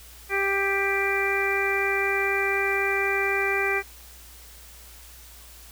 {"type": "harmonic tone", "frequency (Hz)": 394, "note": "G4", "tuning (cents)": 9, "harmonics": [1, 2, 3, 4, 5, 6], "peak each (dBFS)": [-27, -32, -33, -30, -28, -27], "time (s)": [0.29, 3.83], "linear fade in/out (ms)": 50, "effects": ["added 59 Hz sine -48 dBFS peak until 5.71 s", "white hiss -48 dBFS RMS until 5.71 s"]}